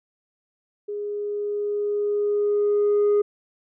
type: tone with level ramp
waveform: sine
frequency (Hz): 412.7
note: G#4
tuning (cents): -11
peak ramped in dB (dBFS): -27 to -13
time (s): 0.88-3.22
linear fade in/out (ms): 10
effects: tanh soft clip ceiling -15 dBFS